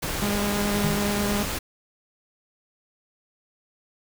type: noise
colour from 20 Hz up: pink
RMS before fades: -29 dBFS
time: 0.02-1.59 s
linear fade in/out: 10 ms
type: tone with vibrato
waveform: sawtooth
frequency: 204.4 Hz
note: G#3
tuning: 27 cents flat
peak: -20 dBFS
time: 0.22-1.43 s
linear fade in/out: 5 ms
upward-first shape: square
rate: 9.4 Hz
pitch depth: 10 cents each way
type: tone with exponential decay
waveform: sine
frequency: 155.56 Hz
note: D#3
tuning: in tune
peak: -21 dBFS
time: 0.84-1.24 s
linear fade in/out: 5 ms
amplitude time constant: 85 ms
effects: none